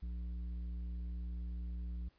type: tone with tanh clipping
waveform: sine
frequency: 59.4 Hz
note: A#1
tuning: 33 cents sharp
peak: -40 dBFS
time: 0.02-2.09 s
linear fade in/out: 10 ms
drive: 8 dB
effects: pink hiss -73 dBFS RMS until 2.18 s + resampled to 11025 Hz